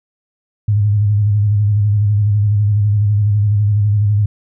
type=tone with vibrato; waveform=sine; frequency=103.7 Hz; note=G#2; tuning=2 cents flat; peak=-10 dBFS; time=0.68-4.26 s; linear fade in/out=5 ms; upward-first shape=square; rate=12 Hz; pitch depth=43 cents each way; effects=none